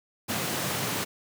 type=high-pass noise; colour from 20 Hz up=pink; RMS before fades=-30 dBFS; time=0.28-1.05 s; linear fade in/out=20 ms; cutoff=100 Hz; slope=48 dB/octave; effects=none